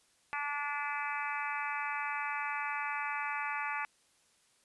harmonic tone with a mistuned harmonic, 290 Hz, D4, 22 cents flat, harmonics 3 / 4 / 5 / 6 / 7 / 8 / 9, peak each -39 / -40 / -41 / -42 / -42 / -43 / -44 dBFS, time 0.33-3.85 s, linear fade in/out 0 ms, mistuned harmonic 9, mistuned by -17 cents, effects white hiss -69 dBFS RMS until 4.64 s + resampled to 24000 Hz

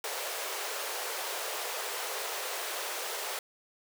pink high-pass noise, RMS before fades -36 dBFS, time 0.04-3.39 s, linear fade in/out 2 ms, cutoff 410 Hz, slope 48 dB/octave, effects none

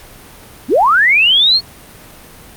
sine linear sweep, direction up, 193.9 to 4406 Hz, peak -7 dBFS, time 0.68-1.61 s, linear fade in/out 50 ms, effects pink hiss -38 dBFS RMS until 2.56 s + Opus 48 kbps

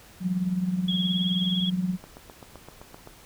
sine tone with tremolo, 182.5 Hz, F#3, 24 cents flat, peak -20 dBFS, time 0.2-1.98 s, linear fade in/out 50 ms, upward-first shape triangle, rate 19 Hz, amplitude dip 75%
sine tone with vibrato, 3309 Hz, G#7, 7 cents flat, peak -27 dBFS, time 0.88-1.7 s, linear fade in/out 5 ms, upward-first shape sine, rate 18 Hz, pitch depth 37 cents each way
click train, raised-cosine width 1 ms, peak -28 dBFS, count 9, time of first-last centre 2.04-3.074 s, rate 7.74 Hz
effects pink hiss -51 dBFS RMS until 3.25 s

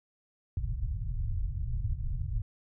pink low-pass noise, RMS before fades -32 dBFS, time 0.57-2.42 s, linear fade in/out 2 ms, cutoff 130 Hz, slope 48 dB/octave, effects none

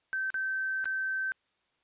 sine tone with dropouts, 1547 Hz, G6, 23 cents flat, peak -29 dBFS, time 0.13-1.32 s, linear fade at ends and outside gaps 0 ms, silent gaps 0.303-0.343 / 0.843-0.856 s, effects white hiss -74 dBFS RMS until 1.83 s + resampled to 8000 Hz

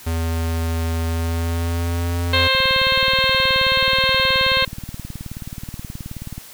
square tone with pitch glide, 82.41 to 86.31 Hz, E2 to F2, 0 to -20 cents, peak -20 dBFS, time 0.06-2.48 s, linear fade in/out 10 ms, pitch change +80 cents, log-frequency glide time 1.08-2.23 s
harmonic tone, 528 Hz, C5, 16 cents sharp, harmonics 1 / 2 / 3 / 4 / 5 / 6 / 7 / 8, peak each -23 / -23 / -23 / -23 / -23 / -23 / -23 / -23 dBFS, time 2.33-4.65 s, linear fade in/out 5 ms
click train, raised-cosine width 5 ms, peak -18 dBFS, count 73, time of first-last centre 2.55-6.38 s, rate 18.8 Hz
effects white hiss -41 dBFS RMS until 6.53 s

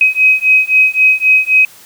sine beating tone pair, 2529 / 2532.8 Hz, D#7 / D#7, +28 / +30 cents, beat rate 3.8 Hz, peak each -10 dBFS, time 0.01-1.65 s, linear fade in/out 2 ms, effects white hiss -40 dBFS RMS until 1.85 s

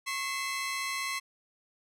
sawtooth tone cluster, 1091 / 2047 / 2628 Hz, C#6 / C7 / E7, -28 / -38 / -6 cents, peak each -32 / -31 / -37 dBFS, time 0.06-1.2 s, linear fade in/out 20 ms, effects low-pass 12000 Hz 12 dB/octave

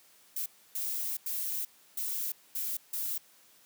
violet noise bursts at uneven times, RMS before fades -34 dBFS, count 6, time 0.36-0.46 / 0.75-1.17 / 1.26-1.65 / 1.97-2.32 / 2.55-2.77 / 2.93-3.18 s, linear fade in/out 5 ms, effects white hiss -61 dBFS RMS until 3.65 s + high-pass 150 Hz 12 dB/octave

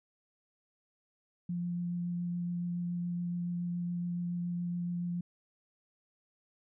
sine tone with vibrato, 174.61 Hz, F3, in tune, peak -32 dBFS, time 1.49-5.21 s, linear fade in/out 5 ms, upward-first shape triangle, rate 7.1 Hz, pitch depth 11 cents each way, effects none

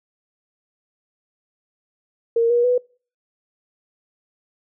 sine tone with pitch steps, 463.1 / 478.6 / 494.6 Hz, A#4 / A#4 / B4, -11 / +46 / +3 cents, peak -14 dBFS, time 2.36-2.78 s, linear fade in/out 5 ms, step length 140 ms, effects noise-tail reverb RT60 0.4 s tail -26 dB re dry

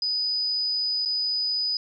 sine tone with dropouts, 4978 Hz, D#8, in tune, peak -23 dBFS, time 0.02-1.77 s, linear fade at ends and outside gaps 2 ms, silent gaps 1.051-1.057 s, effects none

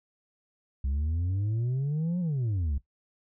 sine exponential two-way sweep, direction up then down, 65.41 to 182.8 to 65.41 Hz, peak -23 dBFS, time 0.84-2.78 s, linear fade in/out 5 ms, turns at 2.2 s, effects noise-tail reverb RT60 0.1 s tail -17 dB re dry + tanh soft clip ceiling -25 dBFS

